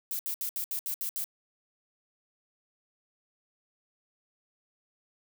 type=noise bursts; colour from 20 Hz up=violet; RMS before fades=-33 dBFS; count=8; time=0.11-1.241 s; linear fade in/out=0 ms; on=81 ms; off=69 ms; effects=none